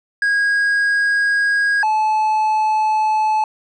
triangle tone pair in turn, 1641 / 864.3 Hz, G#6 / A5, -21 / -31 cents, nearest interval major seventh, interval 1110 cents, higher first, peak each -12 / -12 dBFS, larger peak neither, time 0.22-1.83 / 1.83-3.44 s, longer neither, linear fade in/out 2 ms, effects resampled to 22050 Hz

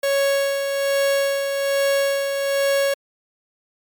45% pulse tone with tremolo, 554.4 Hz, C#5, in tune, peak -16 dBFS, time 0.03-2.94 s, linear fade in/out 5 ms, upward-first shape sine, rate 1.2 Hz, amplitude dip 45%, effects MP3 96 kbps

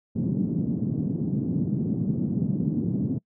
white band-pass noise, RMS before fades -26 dBFS, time 0.15-3.19 s, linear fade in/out 10 ms, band 130 to 240 Hz, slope 24 dB/octave, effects noise-tail reverb RT60 0.1 s tail -26 dB re dry

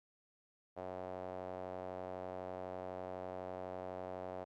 sawtooth tone with band-pass filter, 92 Hz, F#2, 9 cents flat, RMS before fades -45 dBFS, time 0.76-4.45 s, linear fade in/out 20 ms, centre 640 Hz, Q 2.8, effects none

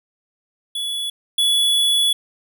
square tone pair in turn, 3409 / 3409 Hz, G#7 / G#7, +45 / +45 cents, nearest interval unison, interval 0 cents, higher neither, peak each -23 / -15 dBFS, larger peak second, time 0.75-1.1 / 1.38-2.13 s, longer second, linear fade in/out 5 ms, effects none

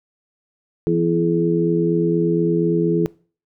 harmonic tone with a mistuned harmonic, 84 Hz, E2, 33 cents sharp, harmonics 2 / 3 / 4 / 5, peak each -20 / -29 / -19 / -20 dBFS, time 0.87-3.06 s, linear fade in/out 0 ms, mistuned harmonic 5, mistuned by +19 cents, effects noise-tail reverb RT60 0.4 s tail -22 dB re dry

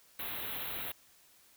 white band-stop noise, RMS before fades -39 dBFS, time 0.19-0.92 s, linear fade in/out 5 ms, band 4000 to 11000 Hz, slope 96 dB/octave, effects white hiss -63 dBFS RMS until 1.56 s

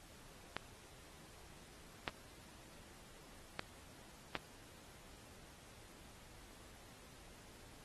clicks, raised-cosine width 0.3 ms, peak -21 dBFS, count 4, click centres 0.566 / 2.078 / 3.594 / 4.353 s, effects pink hiss -60 dBFS RMS until 7.84 s + AAC 32 kbps

